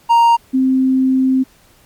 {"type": "tone pair in turn", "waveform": ["triangle", "sine"], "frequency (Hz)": [932.3, 261.6], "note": ["A#5", "C4"], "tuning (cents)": [0, 0], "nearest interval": "octave + minor seventh", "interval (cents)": 2200, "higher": "first", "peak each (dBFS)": [-5, -10], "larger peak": "first", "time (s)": [[0.09, 0.37], [0.53, 1.44]], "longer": "second", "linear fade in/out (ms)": 20, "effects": ["pink hiss -50 dBFS RMS until 1.85 s", "MP3 96 kbps"]}